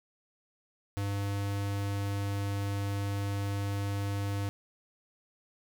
square tone, 100.2 Hz, G2, 38 cents sharp, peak -31 dBFS, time 0.97-4.49 s, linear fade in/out 0 ms, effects none

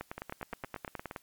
two click trains, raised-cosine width 0.5 ms, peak -22 / -24 dBFS, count 12 / 9, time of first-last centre 0.01-1.162 / 0.18-1.111 s, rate 9.55 / 8.59 Hz, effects white hiss -65 dBFS RMS until 1.22 s + MP3 96 kbps

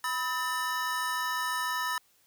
square tone cluster, 989 / 1279 / 1791 Hz, B5 / D#6 / A6, +2 / +47 / +30 cents, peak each -34 / -35 / -34 dBFS, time 0.04-1.98 s, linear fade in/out 2 ms, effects white hiss -66 dBFS RMS until 2.26 s

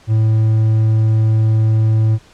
triangle tone, 110 Hz, A2, in tune, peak -8 dBFS, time 0.07-2.19 s, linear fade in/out 50 ms, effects pink hiss -47 dBFS RMS until 2.33 s + low-pass 7000 Hz 12 dB/octave

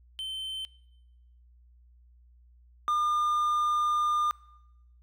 triangle tone pair in turn, 3087 / 1206.5 Hz, G7 / D6, -27 / +46 cents, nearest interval octave + major third, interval 1627 cents, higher first, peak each -31 / -22 dBFS, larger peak second, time 0.19-0.65 / 2.88-4.31 s, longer second, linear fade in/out 0 ms, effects noise-tail reverb RT60 0.9 s tail -22 dB re dry + added 60 Hz sine -55 dBFS peak until 5.02 s

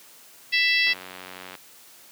harmonic tone, 662 Hz, E5, 7 cents sharp, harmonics 3 / 4 / 5 / 6 / 7 / 8, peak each -22 / -23 / -28 / -30 / -29 / -31 dBFS, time 0.52-0.94 s, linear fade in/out 20 ms
click train, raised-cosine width 0.3 ms, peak -22 dBFS, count 64, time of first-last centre 0.87-1.553 s, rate 92.3 Hz
effects white hiss -50 dBFS RMS until 2.11 s + high-pass 150 Hz 12 dB/octave

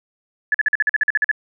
sine tone bursts, 1717 Hz, A6, 43 cents flat, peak -13 dBFS, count 12, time 0.52-1.314 s, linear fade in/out 2 ms, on 24 ms, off 46 ms, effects none

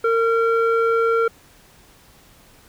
square tone with low-pass filter, 457.6 Hz, A#4, 32 cents flat, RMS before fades -18 dBFS, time 0.04-1.28 s, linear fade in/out 5 ms, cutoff 1400 Hz, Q 2.2, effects pink hiss -51 dBFS RMS until 2.68 s

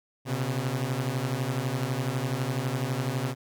sawtooth beating tone pair, 123.47 / 135.47 Hz, B2 / C#3, 0 / -39 cents, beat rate 12 Hz, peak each -26 dBFS, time 0.25-3.35 s, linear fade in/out 50 ms, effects none

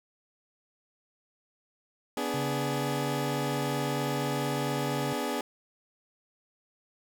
20% pulse chord, G# diminished, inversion first, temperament equal with one note detuned, 246.9 / 291.3 / 415.3 Hz, B3 / D4 / G#4, 0 / -14 / 0 cents, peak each -29 dBFS, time 2.17-5.41 s, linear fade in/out 2 ms
sine tone with pitch glide, 138.59 to 141.18 Hz, C#3 to C#3, 0 to +32 cents, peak -33 dBFS, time 2.34-5.13 s, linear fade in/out 2 ms, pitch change +32 cents, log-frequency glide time 2.46-3.06 s
effects none

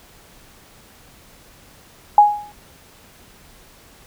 sine tone with exponential decay, 830.6 Hz, G#5, in tune, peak -3 dBFS, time 2.18-2.52 s, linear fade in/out 2 ms, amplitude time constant 73 ms, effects pink hiss -48 dBFS RMS until 4.06 s

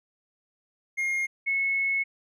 triangle / sine tone pair in turn, 2135 / 2192 Hz, C7 / C#7, +34 / -20 cents, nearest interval unison, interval 46 cents, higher second, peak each -23 / -23 dBFS, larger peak neither, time 0.97-1.27 / 1.46-2.04 s, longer second, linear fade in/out 20 ms, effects none

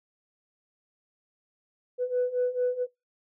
sine beating tone pair, 493.9 / 498.4 Hz, B4 / B4, 0 / +16 cents, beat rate 4.5 Hz, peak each -28 / -25 dBFS, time 1.98-2.87 s, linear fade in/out 50 ms, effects noise-tail reverb RT60 0.2 s tail -22 dB re dry + tanh soft clip ceiling -19 dBFS

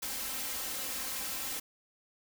white noise with comb filter, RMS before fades -37 dBFS, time 0.02-1.6 s, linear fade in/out 10 ms, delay 3.8 ms, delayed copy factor +0.95, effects none

